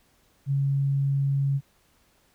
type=tone; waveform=sine; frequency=138.59 Hz; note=C#3; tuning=in tune; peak=-21 dBFS; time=0.46-1.61 s; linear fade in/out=50 ms; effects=pink hiss -64 dBFS RMS until 2.34 s